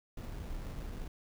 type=noise with sample-and-hold; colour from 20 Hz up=brown; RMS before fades=-41 dBFS; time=0.17-1.08 s; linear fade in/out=5 ms; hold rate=3150 Hz; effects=none